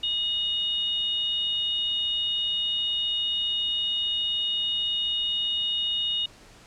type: tone pair together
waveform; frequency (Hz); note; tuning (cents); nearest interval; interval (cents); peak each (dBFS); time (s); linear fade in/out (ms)
sine; 2897 / 3682; F#7 / A#7; -37 / -22; major third; 415; -26 / -28; 0.03-6.26; 5
effects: pink hiss -51 dBFS RMS until 6.66 s + low-pass 8000 Hz 12 dB/octave